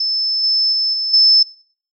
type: tone with level steps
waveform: sine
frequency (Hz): 5260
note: E8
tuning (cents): -5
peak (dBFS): -15 / -12 / -14 / -17 / -7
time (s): 0-1.43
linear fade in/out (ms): 5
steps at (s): 0.43 / 0.72 / 0.93 / 1.13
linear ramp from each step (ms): 10
effects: noise-tail reverb RT60 0.5 s tail -23 dB re dry